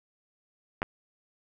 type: clicks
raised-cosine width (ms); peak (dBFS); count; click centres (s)
0.5; -15; 2; 0.819 / 0.829
effects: none